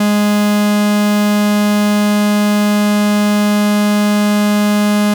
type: tone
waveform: 45% pulse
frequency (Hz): 207.7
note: G#3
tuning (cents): 0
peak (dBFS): -10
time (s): 0-5.14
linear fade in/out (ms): 5
effects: none